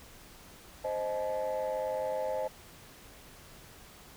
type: chord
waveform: sine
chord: A diminished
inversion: first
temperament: equal with one note detuned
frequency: 523.3 / 622.3 / 860.9 Hz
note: C5 / Eb5 / A5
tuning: 0 / 0 / -38 cents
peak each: -32 / -33 / -36 dBFS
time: 0.84-2.48 s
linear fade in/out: 10 ms
effects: tanh soft clip ceiling -26 dBFS + pink hiss -53 dBFS RMS until 4.16 s